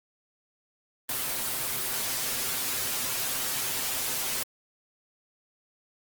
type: noise with comb filter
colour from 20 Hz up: white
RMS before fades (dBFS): -30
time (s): 1.09-4.43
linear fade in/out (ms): 2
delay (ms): 7.8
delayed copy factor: +0.7
effects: Opus 24 kbps